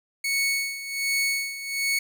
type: tone with tremolo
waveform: sawtooth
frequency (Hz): 2215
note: C#7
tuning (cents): -2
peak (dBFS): -18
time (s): 0.24-1.99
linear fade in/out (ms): 5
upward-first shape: sine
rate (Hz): 1.3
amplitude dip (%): 75
effects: none